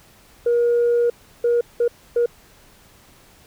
sine tone bursts at uneven times, 475.7 Hz, A#4, 35 cents sharp, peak -13 dBFS, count 4, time 0.46-1.1 / 1.44-1.61 / 1.8-1.88 / 2.16-2.26 s, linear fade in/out 5 ms, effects tanh soft clip ceiling -12 dBFS + pink hiss -51 dBFS RMS until 3.46 s

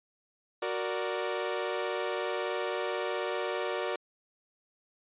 sawtooth chord, Gb augmented, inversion none, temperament equal, 370 / 466.2 / 587.3 Hz, Gb4 / Bb4 / D5, 0 / 0 / 0 cents, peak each -31 dBFS, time 0.62-3.96 s, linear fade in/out 5 ms, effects resampled to 8000 Hz

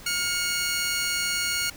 15% pulse tone pair together, 1421 / 2212 Hz, F6 / C#7, +30 / -4 cents, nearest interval minor sixth, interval 766 cents, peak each -21 dBFS, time 0.06-1.7 s, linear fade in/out 5 ms, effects pink hiss -45 dBFS RMS until 1.76 s

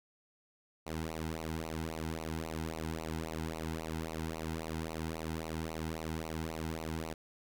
sawtooth tone with flanger, 80.2 Hz, E2, 47 cents flat, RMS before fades -39 dBFS, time 0.86-7.14 s, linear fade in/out 10 ms, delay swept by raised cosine 0.58 to 1.78 ms, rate 3.7 Hz, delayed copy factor -1, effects none

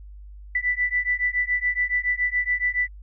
sine beating tone pair, 1975.5 / 1982.6 Hz, B6 / B6, 0 / +6 cents, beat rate 7.1 Hz, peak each -24 dBFS, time 0.55-2.88 s, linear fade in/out 5 ms, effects added 50 Hz sine -39 dBFS peak until 3.02 s

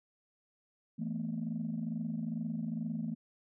sine chord, E suspended fourth, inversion none, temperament equal with one note detuned, 164.81 / 220 / 242.3 Hz, E3 / A3 / B3, 0 / 0 / -33 cents, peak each -38 / -36 / -39 dBFS, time 0.98-3.15 s, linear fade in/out 20 ms, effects tanh soft clip ceiling -27 dBFS

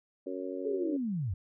harmonic tone, 92.5 Hz, F#2, in tune, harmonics 3 / 4 / 5 / 6, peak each -39 / -39 / -41 / -41 dBFS, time 0.26-0.97 s, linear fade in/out 10 ms
sine linear sweep, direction down, 440 to 81 Hz, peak -30 dBFS, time 0.65-1.34 s, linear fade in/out 5 ms
effects none

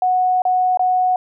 sine tone with dropouts, 736 Hz, F#5, 9 cents flat, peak -13 dBFS, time 0.02-1.16 s, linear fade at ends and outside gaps 2 ms, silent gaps 0.42-0.452 / 0.773-0.794 s, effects none

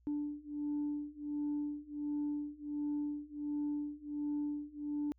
sine beating tone pair, 293 / 294.4 Hz, D4 / D4, -4 / +4 cents, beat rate 1.4 Hz, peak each -38 / -37 dBFS, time 0.07-5.12 s, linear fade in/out 0 ms, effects tanh soft clip ceiling -30 dBFS + added 60 Hz sine -65 dBFS peak until 5.18 s

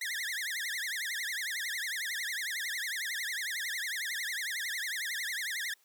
sawtooth tone with vibrato, 1857 Hz, A#6, 7 cents flat, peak -30 dBFS, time 0.01-5.74 s, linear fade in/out 5 ms, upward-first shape triangle, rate 11 Hz, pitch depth 280 cents each way, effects white hiss -68 dBFS RMS until 5.84 s + high-pass 300 Hz 12 dB/octave

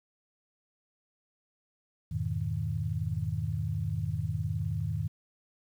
sine chord, F half-diminished seventh, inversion none, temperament equal with one note detuned, 85.12 / 103.83 / 123.47 / 155.56 Hz, F2 / Ab2 / Cb3 / Eb3, -44 / 0 / 0 / 0 cents, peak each -36 / -33 / -37 / -34 dBFS, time 2.11-5.08 s, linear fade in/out 10 ms, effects 10-bit

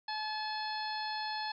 harmonic tone, 860 Hz, A5, 40 cents flat, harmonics 1 / 2 / 3 / 4 / 5 / 6, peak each -37 / -42 / -49 / -48 / -41 / -48 dBFS, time 0.08-1.52 s, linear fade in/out 5 ms, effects none

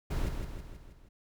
brown noise with echo, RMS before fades -31 dBFS, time 0.1-0.29 s, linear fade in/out 10 ms, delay 160 ms, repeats 5, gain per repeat -5 dB, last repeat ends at 1.09 s, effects none

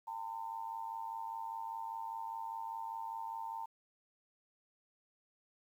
sine tone with amplitude modulation, 906 Hz, A#5, 50 cents flat, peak -36 dBFS, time 0.07-3.66 s, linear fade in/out 10 ms, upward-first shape sine, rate 105 Hz, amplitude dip 75%, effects 11-bit

